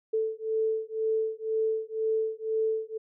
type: beating tone pair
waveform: sine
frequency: 440 / 442 Hz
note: A4 / A4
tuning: 0 / +8 cents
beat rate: 2 Hz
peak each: -29 dBFS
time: 0.13-2.98 s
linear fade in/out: 10 ms
effects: none